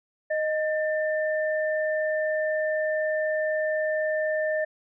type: tone pair together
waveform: sine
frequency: 620.9 / 1788 Hz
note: D#5 / A6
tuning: -4 / +27 cents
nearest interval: octave + tritone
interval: 1831 cents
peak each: -24 / -30 dBFS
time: 0.3-4.65 s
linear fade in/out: 10 ms
effects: none